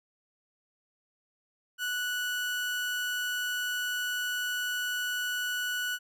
30% pulse tone, 1476 Hz, F#6, 5 cents flat, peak -27 dBFS, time 1.78-5.99 s, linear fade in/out 50 ms, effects none

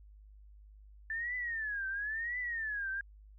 sine tone with vibrato, 1760 Hz, A6, in tune, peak -34 dBFS, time 1.1-3.01 s, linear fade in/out 2 ms, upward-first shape triangle, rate 0.97 Hz, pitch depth 230 cents each way, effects added 51 Hz sine -53 dBFS peak until 3.38 s

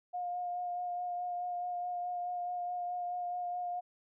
sine tone with vibrato, 712 Hz, F5, 33 cents sharp, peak -34 dBFS, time 0.13-3.81 s, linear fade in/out 20 ms, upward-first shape sine, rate 4.7 Hz, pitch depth 15 cents each way, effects none

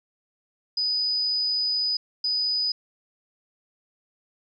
sine tone bursts at uneven times, 4978 Hz, D#8, in tune, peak -22 dBFS, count 2, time 0.77-1.97 / 2.24-2.72 s, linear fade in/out 5 ms, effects none

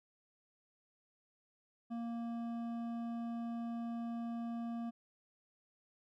triangle tone with hard clipping, 233.1 Hz, A#3, in tune, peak -40 dBFS, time 1.9-4.91 s, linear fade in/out 20 ms, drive 13 dB, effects none

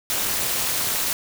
white noise with amplitude modulation, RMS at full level -20 dBFS, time 0.1-1.13 s, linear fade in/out 0 ms, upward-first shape sine, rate 239 Hz, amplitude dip 85%, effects none

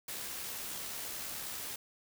white noise with amplitude modulation, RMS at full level -40 dBFS, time 0.08-1.76 s, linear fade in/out 5 ms, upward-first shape sine, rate 69.3 Hz, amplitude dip 25%, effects none

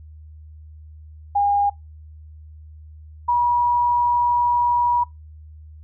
sine tone pair in turn, 811 / 964.4 Hz, G#5 / B5, -41 / -41 cents, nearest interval minor third, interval 300 cents, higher second, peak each -15 dBFS, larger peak neither, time 1.35-1.7 / 3.28-5.04 s, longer second, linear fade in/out 10 ms, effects noise-tail reverb RT60 0.2 s tail -24 dB re dry + added 77 Hz sine -39 dBFS peak until 5.83 s

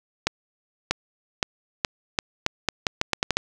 accelerating click train, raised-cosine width 0.2 ms, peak -3 dBFS, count 13, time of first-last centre 0.27-3.37 s, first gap 640 ms, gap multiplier 0.81, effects none

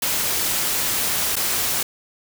white noise with dropouts, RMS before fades -22 dBFS, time 0.02-1.83 s, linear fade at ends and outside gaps 5 ms, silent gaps 1.357-1.364 s, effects none

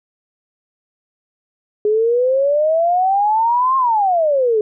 sine exponential two-way sweep, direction up then down, 415.3 to 1075 to 415.3 Hz, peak -12 dBFS, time 1.85-4.61 s, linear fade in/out 2 ms, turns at 3.77 s, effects none

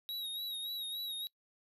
square tone with vibrato, 3821 Hz, A#7, 42 cents sharp, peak -38 dBFS, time 0.09-1.27 s, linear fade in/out 0 ms, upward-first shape sine, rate 3.5 Hz, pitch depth 52 cents each way, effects noise-tail reverb RT60 0.1 s tail -22 dB re dry

